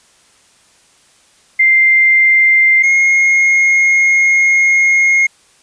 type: tone pair in turn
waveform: sine / triangle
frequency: 2093 / 2147 Hz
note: C7 / C7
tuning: 0 / +44 cents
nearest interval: unison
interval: 44 cents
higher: second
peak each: -6 dBFS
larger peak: neither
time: 1.59-2.83 / 2.83-5.27 s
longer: second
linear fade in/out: 10 ms
effects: white hiss -50 dBFS RMS until 5.62 s + resampled to 22050 Hz